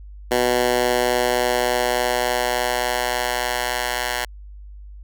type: tone with high-pass filter sweep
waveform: 10% pulse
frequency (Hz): 123.47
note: B2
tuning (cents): 0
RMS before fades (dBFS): -21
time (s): 0.31-4.25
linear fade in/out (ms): 5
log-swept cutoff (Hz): 370 to 1100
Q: 1
effects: added 50 Hz sine -36 dBFS peak until 5.03 s